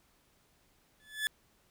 30% pulse tone with exponential growth, 1727 Hz, A6, 33 cents flat, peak -24 dBFS, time 1-1.27 s, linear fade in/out 0 ms, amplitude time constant 57 ms, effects pink hiss -69 dBFS RMS until 1.7 s

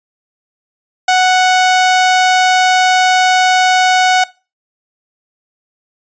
sawtooth tone, 740 Hz, F#5, in tune, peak -4 dBFS, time 1.08-4.24 s, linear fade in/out 5 ms, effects noise-tail reverb RT60 0.3 s tail -21 dB re dry + resampled to 16000 Hz

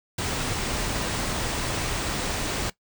pink band-stop noise, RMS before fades -28 dBFS, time 0.18-2.7 s, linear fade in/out 5 ms, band 10000 to 15000 Hz, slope 96 dB/octave, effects noise-tail reverb RT60 0.1 s tail -18 dB re dry

